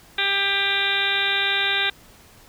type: harmonic tone with a mistuned harmonic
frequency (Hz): 396.8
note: G4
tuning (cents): +21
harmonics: 1 / 2 / 3 / 4 / 5 / 6 / 7 / 8 / 9 / 10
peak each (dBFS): -34 / -32 / -35 / -25 / -29 / -26 / -32 / -31 / -25 / -29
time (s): 0.18-1.9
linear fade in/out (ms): 5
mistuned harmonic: 10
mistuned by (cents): -53
effects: pink hiss -50 dBFS RMS until 2.48 s